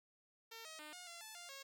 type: tone with pitch steps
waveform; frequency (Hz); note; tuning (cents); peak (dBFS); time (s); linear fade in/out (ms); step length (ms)
5% pulse; 454.1 / 634 / 303.2 / 717 / 685 / 873 / 699 / 546; A#4 / D#5 / D#4 / F5 / F5 / A5 / F5 / C#5; -45 / +32 / -45 / +45 / -34 / -14 / +1 / -26; -39; 0.51-1.63; 10; 140
effects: none